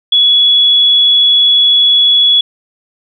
sine tone, 3383 Hz, G#7, 31 cents sharp, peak -5 dBFS, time 0.12-2.41 s, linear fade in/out 5 ms, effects none

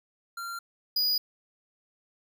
square tone pair in turn, 1380 / 4918 Hz, F6 / D#8, -21 / -21 cents, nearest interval octave + minor seventh, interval 2200 cents, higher second, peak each -35 / -24 dBFS, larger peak second, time 0.37-0.59 / 0.96-1.18 s, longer neither, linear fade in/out 5 ms, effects none

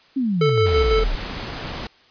sine exponential sweep, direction down, 280.9 to 31.63 Hz, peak -18 dBFS, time 0.16-1.16 s, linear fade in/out 10 ms
square tone with tremolo, 440 Hz, A4, in tune, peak -16 dBFS, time 0.41-1.04 s, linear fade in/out 5 ms, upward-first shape square, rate 6 Hz, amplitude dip 35%
pink noise, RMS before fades -30 dBFS, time 0.66-1.87 s, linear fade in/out 2 ms
effects white hiss -53 dBFS RMS until 2.1 s + resampled to 11025 Hz

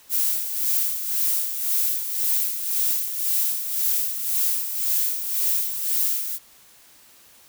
violet noise with tremolo, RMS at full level -21 dBFS, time 0.09-6.39 s, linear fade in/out 50 ms, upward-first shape sine, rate 1.9 Hz, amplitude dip 60%, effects white hiss -52 dBFS RMS until 7.48 s

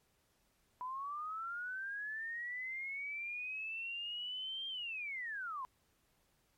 sine linear two-way sweep, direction up then down, 987.8 to 3195 to 987.8 Hz, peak -39 dBFS, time 0.81-5.65 s, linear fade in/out 0 ms, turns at 4.68 s, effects pink hiss -75 dBFS RMS until 6.57 s + MP3 64 kbps

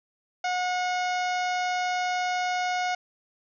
harmonic tone, 726 Hz, F#5, 33 cents flat, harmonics 1 / 2 / 3 / 4 / 5 / 6 / 7 / 8 / 9, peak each -26 / -33 / -34 / -41 / -43 / -45 / -42 / -46 / -46 dBFS, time 0.44-2.95 s, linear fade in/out 5 ms, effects none

